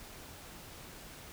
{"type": "silence", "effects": ["pink hiss -50 dBFS RMS until 1.32 s"]}